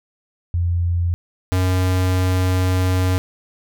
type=tone pair in turn; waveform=sine / square; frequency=86.5 / 92.23 Hz; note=F2 / F#2; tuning=-16 / -5 cents; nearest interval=minor second; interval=111 cents; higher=second; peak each=-16 dBFS; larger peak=neither; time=0.54-1.14 / 1.52-3.18 s; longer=second; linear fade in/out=0 ms; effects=none